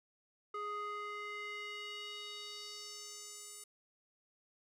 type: tone with band-pass filter sweep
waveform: square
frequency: 415.3 Hz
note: G#4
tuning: in tune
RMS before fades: -45 dBFS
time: 0.54-3.64 s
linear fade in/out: 5 ms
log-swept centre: 1100 to 9000 Hz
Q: 2.4
effects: none